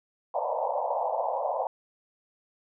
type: band-pass noise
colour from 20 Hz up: pink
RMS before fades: -29 dBFS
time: 0.34-1.67 s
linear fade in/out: 2 ms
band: 510 to 990 Hz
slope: 96 dB/octave
effects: none